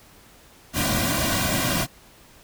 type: noise with comb filter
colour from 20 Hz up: pink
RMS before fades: -23 dBFS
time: 0.73-1.87 s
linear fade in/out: 50 ms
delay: 2.3 ms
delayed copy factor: -0.95
effects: pink hiss -51 dBFS RMS until 2.43 s